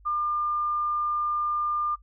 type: tone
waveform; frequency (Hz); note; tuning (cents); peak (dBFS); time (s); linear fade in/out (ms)
sine; 1200; D6; +37; -24; 0.05-1.96; 20
effects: noise-tail reverb RT60 0.1 s tail -22 dB re dry + added 50 Hz sine -51 dBFS peak until 2.02 s